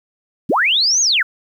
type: linear two-way sweep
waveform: sine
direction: up then down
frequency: 114.2 to 6645 to 1289 Hz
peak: -12 dBFS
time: 0.49-1.23 s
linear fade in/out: 10 ms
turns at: 1.01 s
effects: 8-bit